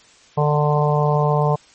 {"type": "harmonic tone", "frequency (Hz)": 148.6, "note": "D3", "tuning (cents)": 21, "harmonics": [1, 3, 4, 5, 6, 7], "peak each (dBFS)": [-17, -22, -23, -24, -25, -25], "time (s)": [0.37, 1.56], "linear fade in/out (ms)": 10, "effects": ["white hiss -50 dBFS RMS until 1.74 s", "MP3 32 kbps"]}